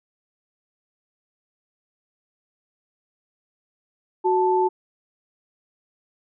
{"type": "tone pair together", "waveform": "sine", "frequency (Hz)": [370, 880], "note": ["F#4", "A5"], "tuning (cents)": [0, 0], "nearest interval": "octave + minor third", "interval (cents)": 1500, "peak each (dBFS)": [-19, -20], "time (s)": [4.24, 4.69], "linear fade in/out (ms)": 20, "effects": []}